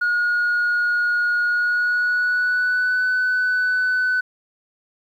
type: tone with pitch glide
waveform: sine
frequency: 1442 to 1499.8 Hz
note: F#6 to F#6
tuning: -45 to +23 cents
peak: -15 dBFS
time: 0.01-4.21 s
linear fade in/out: 10 ms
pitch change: +68 cents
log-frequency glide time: 1.46-3.05 s
effects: tanh soft clip ceiling -15 dBFS + 9-bit